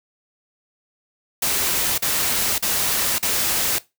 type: noise bursts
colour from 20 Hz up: white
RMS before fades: -21 dBFS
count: 4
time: 1.42-3.786 s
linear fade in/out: 5 ms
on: 560 ms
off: 42 ms
effects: noise-tail reverb RT60 0.2 s tail -18 dB re dry